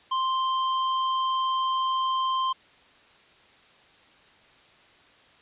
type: tone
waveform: square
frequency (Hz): 1046.5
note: C6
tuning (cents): 0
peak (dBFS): -24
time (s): 0.11-2.53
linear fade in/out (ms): 10
effects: white hiss -56 dBFS RMS until 5.41 s + resampled to 8000 Hz